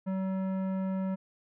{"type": "tone with tanh clipping", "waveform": "sine", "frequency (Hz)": 190, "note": "F#3", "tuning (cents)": 46, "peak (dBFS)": -31, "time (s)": [0.06, 1.16], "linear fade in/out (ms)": 20, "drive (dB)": 14, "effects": []}